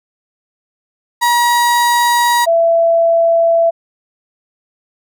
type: tone pair in turn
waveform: 35% pulse / sine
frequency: 956 / 668.4 Hz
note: A#5 / E5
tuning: +43 / +24 cents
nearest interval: tritone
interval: 619 cents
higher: first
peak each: -8 dBFS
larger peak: neither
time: 1.21-2.46 / 2.46-3.71 s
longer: neither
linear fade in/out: 20 ms
effects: none